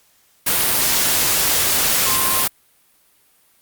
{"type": "tone in noise", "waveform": "sine", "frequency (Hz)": 1055, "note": "C6", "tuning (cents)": 14, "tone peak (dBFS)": -24, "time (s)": [2.06, 2.44], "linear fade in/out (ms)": 10, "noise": "white", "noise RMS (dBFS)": -17, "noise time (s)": [0.46, 2.48], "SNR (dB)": -10, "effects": ["white hiss -57 dBFS RMS until 3.61 s", "Opus 48 kbps"]}